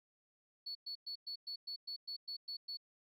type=tone bursts; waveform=sine; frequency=4421 Hz; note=C#8; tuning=5 cents flat; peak=-40 dBFS; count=11; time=0.66-2.772 s; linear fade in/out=10 ms; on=92 ms; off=110 ms; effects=tanh soft clip ceiling -36 dBFS